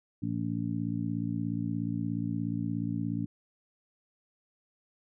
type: harmonic tone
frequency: 56.9 Hz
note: A#1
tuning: 41 cents flat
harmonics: 2 / 3 / 4 / 5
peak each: -35 / -35 / -35 / -35 dBFS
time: 0.22-3.26 s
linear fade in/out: 10 ms
effects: none